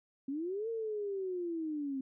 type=linear two-way sweep; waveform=sine; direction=up then down; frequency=261.6 to 461.3 to 261.6 Hz; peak=-34 dBFS; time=0.28-2.01 s; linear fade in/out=5 ms; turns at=0.69 s; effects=none